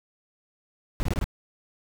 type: noise bursts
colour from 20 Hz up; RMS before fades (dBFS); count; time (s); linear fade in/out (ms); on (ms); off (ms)
brown; -25; 5; 1-1.242; 0; 30; 23
effects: none